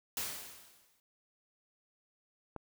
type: noise with exponential decay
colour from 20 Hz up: white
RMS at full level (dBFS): -35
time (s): 0.17-1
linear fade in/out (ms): 1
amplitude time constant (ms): 180
type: click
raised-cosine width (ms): 1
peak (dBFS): -27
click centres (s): 2.563
effects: none